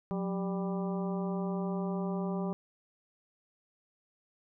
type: harmonic tone with a mistuned harmonic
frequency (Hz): 197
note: G3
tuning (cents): +9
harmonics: 1 / 2 / 3 / 4 / 5 / 6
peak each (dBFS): -32 / -38 / -42 / -44 / -46 / -48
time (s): 0.11-2.53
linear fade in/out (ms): 0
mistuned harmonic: 1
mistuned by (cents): -140
effects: none